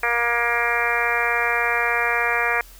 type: harmonic tone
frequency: 236.6 Hz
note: A#3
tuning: 26 cents sharp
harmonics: 2 / 3 / 4 / 5 / 6 / 7 / 8 / 9 / 10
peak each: -29 / -28 / -29 / -28 / -28 / -25 / -26 / -28 / -26 dBFS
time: 0.03-2.61 s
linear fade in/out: 2 ms
effects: added 43 Hz sine -44 dBFS peak until 2.79 s + white hiss -48 dBFS RMS until 2.79 s